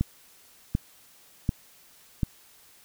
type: click train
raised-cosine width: 5 ms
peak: -11 dBFS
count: 4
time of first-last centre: 0.01-2.232 s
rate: 1.35 Hz
effects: white hiss -56 dBFS RMS until 2.84 s